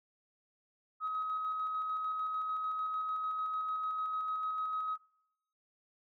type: tone with tremolo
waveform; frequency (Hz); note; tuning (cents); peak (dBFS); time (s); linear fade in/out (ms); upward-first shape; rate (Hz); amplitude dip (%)
sine; 1269; D#6; +34; -31; 1-4.98; 50; square; 6.7; 25
effects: noise-tail reverb RT60 0.9 s tail -24 dB re dry + tanh soft clip ceiling -28 dBFS